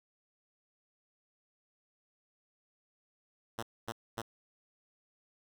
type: tone bursts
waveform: 5% pulse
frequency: 115.1 Hz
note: A#2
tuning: 22 cents flat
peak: -25 dBFS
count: 3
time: 3.58-4.218 s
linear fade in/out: 5 ms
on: 46 ms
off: 250 ms
effects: none